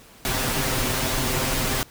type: noise with comb filter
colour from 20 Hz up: pink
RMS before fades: -24 dBFS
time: 0.25-1.83 s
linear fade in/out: 0 ms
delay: 7.7 ms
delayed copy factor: +0.7
effects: pink hiss -49 dBFS RMS until 1.9 s